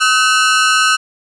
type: ring-modulated tone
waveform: sawtooth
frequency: 1396.9 Hz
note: F6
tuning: in tune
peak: -3 dBFS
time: 0-0.97 s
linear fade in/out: 20 ms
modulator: 118 Hz
effects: resampled to 22050 Hz